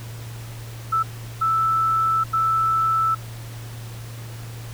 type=tone bursts at uneven times; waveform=sine; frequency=1318.5 Hz; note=E6; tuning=in tune; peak=-17 dBFS; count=3; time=0.92-1.03 / 1.41-2.24 / 2.33-3.15 s; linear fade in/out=10 ms; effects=added 115 Hz sine -33 dBFS peak until 4.73 s + pink hiss -42 dBFS RMS until 4.73 s